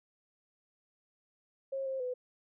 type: tone with pitch steps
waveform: sine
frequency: 540 / 531 / 501 Hz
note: C#5 / C5 / B4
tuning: -45 / +25 / +25 cents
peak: -33 dBFS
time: 1.72-2.14 s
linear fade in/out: 10 ms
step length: 140 ms
effects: none